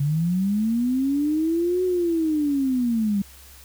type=linear two-way sweep; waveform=sine; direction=up then down; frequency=138.2 to 370 to 194.7 Hz; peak=-19 dBFS; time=0-3.22 s; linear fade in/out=5 ms; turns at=1.84 s; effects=added 67 Hz sine -48 dBFS peak until 3.64 s + white hiss -48 dBFS RMS until 3.64 s